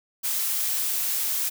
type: noise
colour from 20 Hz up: blue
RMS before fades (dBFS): -26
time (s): 0.23-1.5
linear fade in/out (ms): 20
effects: none